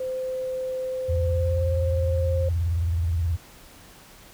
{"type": "tone with pitch glide", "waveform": "sine", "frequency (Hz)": [516, 530.5], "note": ["C5", "C5"], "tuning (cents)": [-24, 24], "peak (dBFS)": -26, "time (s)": [0, 2.49], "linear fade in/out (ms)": 5, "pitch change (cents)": 48, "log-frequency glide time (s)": [1.29, 1.74]}
{"type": "tone with vibrato", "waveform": "sine", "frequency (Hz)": 84, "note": "E2", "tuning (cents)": 33, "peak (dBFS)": -21, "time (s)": [1.08, 3.37], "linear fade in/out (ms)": 20, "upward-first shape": "triangle", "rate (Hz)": 19, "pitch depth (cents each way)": 190}
{"effects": ["pink hiss -49 dBFS RMS until 4.33 s"]}